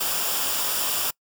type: noise with comb filter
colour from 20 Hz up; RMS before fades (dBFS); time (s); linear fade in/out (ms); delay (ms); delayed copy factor
white; -25; 0-1.11; 10; 0.48; -0.55
effects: noise-tail reverb RT60 0.1 s tail -25 dB re dry